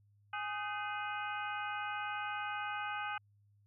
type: harmonic tone with a mistuned harmonic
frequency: 415.3 Hz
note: G#4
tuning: in tune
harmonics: 2 / 3 / 4 / 5 / 6 / 7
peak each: -41 / -42 / -42 / -50 / -46 / -50 dBFS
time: 0.33-3.18 s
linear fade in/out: 5 ms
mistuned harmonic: 4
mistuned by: -140 cents
effects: added 102 Hz sine -65 dBFS peak until 3.66 s